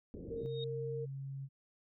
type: low-pass noise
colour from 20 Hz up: white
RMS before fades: -46 dBFS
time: 0.14-0.46 s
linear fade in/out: 0 ms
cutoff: 470 Hz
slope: 48 dB/octave
type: tone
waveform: sine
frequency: 459.6 Hz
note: A#4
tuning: 25 cents flat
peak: -38 dBFS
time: 0.3-1.06 s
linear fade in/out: 20 ms
type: tone with exponential growth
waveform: sine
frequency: 3729 Hz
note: A#7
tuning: in tune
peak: -40 dBFS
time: 0.37-0.64 s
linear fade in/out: 2 ms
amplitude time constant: 58 ms
type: tone with pitch glide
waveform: sine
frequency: 133.3 to 136.49 Hz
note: C3 to C#3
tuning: +33 to -26 cents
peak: -40 dBFS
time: 0.4-1.49 s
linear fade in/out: 50 ms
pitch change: +41 cents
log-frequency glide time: 0.65-1.17 s
effects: none